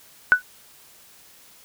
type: tone with exponential decay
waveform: sine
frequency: 1485 Hz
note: F#6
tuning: 6 cents sharp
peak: -6 dBFS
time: 0.32-0.42 s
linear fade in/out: 0 ms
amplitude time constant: 21 ms
effects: white hiss -51 dBFS RMS until 1.64 s